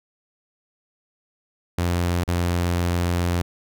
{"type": "tone with dropouts", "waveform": "sawtooth", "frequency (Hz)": 87.3, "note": "F2", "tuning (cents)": 0, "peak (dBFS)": -16, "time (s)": [1.78, 3.42], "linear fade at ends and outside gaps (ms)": 5, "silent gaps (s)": [2.238, 2.277], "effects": []}